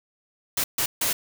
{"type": "noise bursts at uneven times", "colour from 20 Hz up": "white", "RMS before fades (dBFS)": -24, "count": 3, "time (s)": [[0.57, 0.64], [0.78, 0.86], [1.01, 1.13]], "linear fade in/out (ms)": 5, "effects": []}